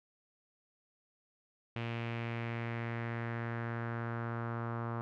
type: tone with low-pass filter sweep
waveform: sawtooth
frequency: 116.54 Hz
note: A#2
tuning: in tune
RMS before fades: -38 dBFS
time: 1.76-5.01 s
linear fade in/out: 0 ms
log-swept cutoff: 2700 to 1200 Hz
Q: 2.8
effects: none